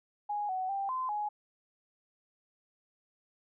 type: tone with pitch steps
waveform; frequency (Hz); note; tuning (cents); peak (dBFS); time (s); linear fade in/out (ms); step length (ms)
sine; 828 / 748 / 789 / 1031 / 836; G#5 / F#5 / G5 / C6 / G#5; -5 / +19 / +11 / -26 / +11; -31; 0.29-1.29; 10; 200
effects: none